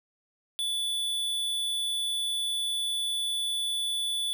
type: tone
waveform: square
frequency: 3465 Hz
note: A7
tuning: 27 cents flat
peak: -28 dBFS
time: 0.59-4.33 s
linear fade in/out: 0 ms
effects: none